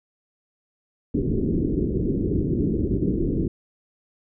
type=low-pass noise; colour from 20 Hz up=white; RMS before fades=-23 dBFS; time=1.14-3.48 s; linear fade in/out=5 ms; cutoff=390 Hz; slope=48 dB/octave; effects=none